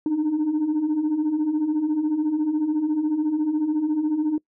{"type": "beating tone pair", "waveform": "sine", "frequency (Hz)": [294.5, 308.5], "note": ["D4", "D#4"], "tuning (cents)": [5, -15], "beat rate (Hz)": 14, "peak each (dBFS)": [-25, -19], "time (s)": [0.06, 4.38], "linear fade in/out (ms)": 2, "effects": ["noise-tail reverb RT60 0.1 s tail -25 dB re dry", "tanh soft clip ceiling -17 dBFS"]}